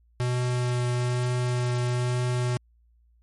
square tone with vibrato, 123.47 Hz, B2, in tune, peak -24 dBFS, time 0.2-2.57 s, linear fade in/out 0 ms, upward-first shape triangle, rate 1.1 Hz, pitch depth 11 cents each way, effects added 58 Hz sine -58 dBFS peak until 3.22 s + MP3 48 kbps

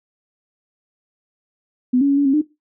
sine tone with pitch steps, 251.1 / 280.7 / 279.1 / 284.7 / 270.5 / 302 Hz, B3 / C#4 / C#4 / C#4 / C#4 / D4, +29 / +22 / +12 / +46 / -42 / +48 cents, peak -12 dBFS, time 1.93-2.416 s, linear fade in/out 10 ms, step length 81 ms, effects noise-tail reverb RT60 0.2 s tail -17 dB re dry

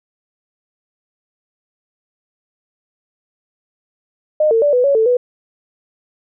sine tone with pitch steps, 612 / 452.7 / 582 / 496.1 / 560 / 443.5 / 493 Hz, D#5 / A4 / D5 / B4 / C#5 / A4 / B4, -29 / +49 / -16 / +8 / +18 / +14 / -3 cents, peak -10 dBFS, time 4.4-5.17 s, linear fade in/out 5 ms, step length 110 ms, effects none

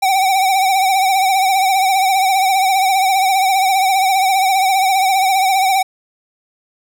square tone with vibrato, 766 Hz, G5, 40 cents flat, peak -12 dBFS, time 0.02-5.83 s, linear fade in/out 10 ms, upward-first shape triangle, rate 15 Hz, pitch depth 74 cents each way, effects none

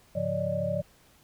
sine tone cluster, 102.5 / 139.6 / 174.7 / 572 / 606 Hz, G#2 / C#3 / F3 / D5 / D#5, -22 / +13 / +1 / -46 / -46 cents, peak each -36 / -37 / -34 / -31 / -31 dBFS, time 0.15-0.82 s, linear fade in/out 10 ms, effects pink hiss -60 dBFS RMS until 1.23 s

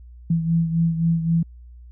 sine beating tone pair, 165.2 / 169 Hz, E3 / E3, +4 / +43 cents, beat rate 3.8 Hz, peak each -18 / -25 dBFS, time 0.3-1.43 s, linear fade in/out 5 ms, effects added 60 Hz sine -40 dBFS peak until 1.91 s

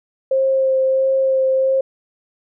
sine tone with vibrato, 530 Hz, C5, 22 cents sharp, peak -13 dBFS, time 0.31-1.81 s, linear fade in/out 5 ms, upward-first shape sine, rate 1.5 Hz, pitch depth 12 cents each way, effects none

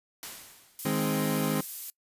white noise with exponential decay, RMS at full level -38 dBFS, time 0.23-1.11 s, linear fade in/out 0 ms, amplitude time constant 190 ms
violet noise, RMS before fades -35 dBFS, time 0.79-1.9 s, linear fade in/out 0 ms
30% pulse chord, Ab major, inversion second, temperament equal, 155.56 / 207.7 / 261.6 Hz, Eb3 / Ab3 / C4, 0 / 0 / 0 cents, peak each -28 dBFS, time 0.85-1.61 s, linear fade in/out 5 ms
effects noise-tail reverb RT60 0.1 s tail -24 dB re dry + resampled to 32000 Hz

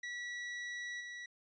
40% pulse tone with level steps, 1940 Hz, B6, 31 cents flat, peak -39 / -43 dBFS, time 0.03-1.26 s, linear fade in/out 5 ms, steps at 1 s, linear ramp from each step 10 ms, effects resampled to 16000 Hz

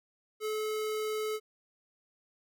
square tone, 430.8 Hz, A4, 37 cents flat, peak -32 dBFS, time 0.4-1.4 s, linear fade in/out 50 ms, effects none

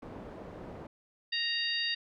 white low-pass noise, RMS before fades -45 dBFS, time 0.02-0.87 s, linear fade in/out 5 ms, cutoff 560 Hz, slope 12 dB/octave
harmonic tone, 932.3 Hz, A#5, in tune, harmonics 2 / 3 / 4 / 5, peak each -35 / -35 / -35 / -35 dBFS, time 1.32-1.95 s, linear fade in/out 10 ms
effects none

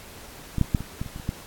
clicks, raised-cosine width 5 ms, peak -13 / -7 / -29 / -7 / -20 / -16 / -23 / -24 / -25 / -13 dBFS, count 10, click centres 0.583 / 0.613 / 0.645 / 0.748 / 0.806 / 1.015 / 1.062 / 1.161 / 1.199 / 1.291 s, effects pink hiss -44 dBFS RMS until 1.46 s + AAC 64 kbps

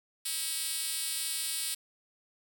5% pulse tone with high-pass filter, 321.7 Hz, E4, 42 cents flat, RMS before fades -34 dBFS, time 0.25-1.75 s, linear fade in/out 10 ms, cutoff 6200 Hz, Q 0.86, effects none

